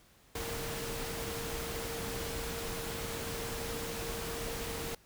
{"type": "tone in noise", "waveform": "sine", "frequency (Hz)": 461.1, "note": "A#4", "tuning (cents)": -19, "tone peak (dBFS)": -42, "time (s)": [0.35, 4.95], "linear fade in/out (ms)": 5, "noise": "pink", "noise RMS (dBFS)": -39, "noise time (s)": [0.35, 4.95], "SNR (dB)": -6, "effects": ["pink hiss -63 dBFS RMS until 5.05 s"]}